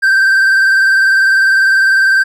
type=tone with vibrato; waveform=triangle; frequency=1568 Hz; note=G6; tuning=in tune; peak=-5 dBFS; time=0.02-2.24 s; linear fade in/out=20 ms; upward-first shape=triangle; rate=20 Hz; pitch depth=49 cents each way; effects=none